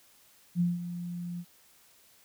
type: tone with ADSR envelope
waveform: sine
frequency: 174.61 Hz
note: F3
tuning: in tune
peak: -22 dBFS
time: 0.55-1.45 s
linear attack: 54 ms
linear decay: 180 ms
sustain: -12 dB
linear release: 58 ms
effects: white hiss -61 dBFS RMS until 2.24 s